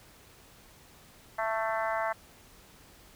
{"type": "harmonic tone with a mistuned harmonic", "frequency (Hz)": 221.8, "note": "A3", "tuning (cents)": 14, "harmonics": [3, 4, 5, 6, 7, 8, 9], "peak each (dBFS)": [-32, -34, -36, -38, -39, -40, -41], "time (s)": [1.38, 2.13], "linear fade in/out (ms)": 10, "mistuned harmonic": 9, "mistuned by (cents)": 19, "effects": ["pink hiss -56 dBFS RMS until 3.15 s"]}